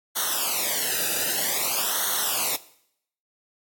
white noise with flanger, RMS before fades -25 dBFS, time 0.15-2.57 s, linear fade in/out 20 ms, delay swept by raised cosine 0.4 to 0.93 ms, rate 0.52 Hz, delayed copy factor -0.95, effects noise-tail reverb RT60 0.7 s tail -18 dB re dry + AAC 64 kbps

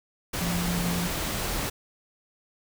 sine tone in noise, 174.3 Hz, F3, 3 cents flat, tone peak -27 dBFS, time 0.41-1.08 s, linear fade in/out 10 ms, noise pink, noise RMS -30 dBFS, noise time 0.33-1.7 s, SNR 0 dB, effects none

